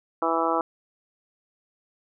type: harmonic tone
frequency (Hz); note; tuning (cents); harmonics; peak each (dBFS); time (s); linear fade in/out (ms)
164.81; E3; 0; 2 / 3 / 4 / 5 / 6 / 7 / 8; -29 / -29 / -29 / -29 / -29 / -29 / -29; 0.22-0.61; 2
effects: none